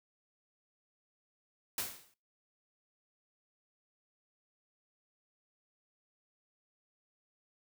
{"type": "noise with exponential decay", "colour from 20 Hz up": "white", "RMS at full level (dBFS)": -33, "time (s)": [1.78, 2.14], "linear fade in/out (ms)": 2, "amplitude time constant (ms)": 77, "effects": ["noise-tail reverb RT60 0.3 s tail -20 dB re dry"]}